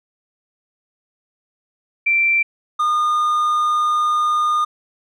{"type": "tone pair in turn", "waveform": ["sine", "triangle"], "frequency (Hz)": [2349, 1219.4], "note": ["D7", "D#6"], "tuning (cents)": [0, -35], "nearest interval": "major seventh", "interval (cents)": 1135, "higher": "first", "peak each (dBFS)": -13, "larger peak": "neither", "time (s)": [[2.06, 2.43], [2.79, 4.65]], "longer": "second", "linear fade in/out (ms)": 10, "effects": []}